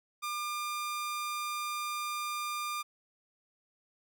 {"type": "tone", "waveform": "sawtooth", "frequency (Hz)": 1200, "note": "D6", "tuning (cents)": 37, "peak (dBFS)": -30, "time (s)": [0.22, 2.83], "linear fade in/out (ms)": 20, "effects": []}